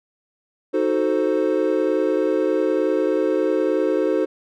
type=chord; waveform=triangle; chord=D# diminished seventh; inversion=none; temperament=equal; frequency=311.1 / 370 / 440 / 523.3 Hz; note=D#4 / F#4 / A4 / C5; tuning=0 / 0 / 0 / 0 cents; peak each=-21 dBFS; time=0.73-4.26 s; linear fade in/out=20 ms; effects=none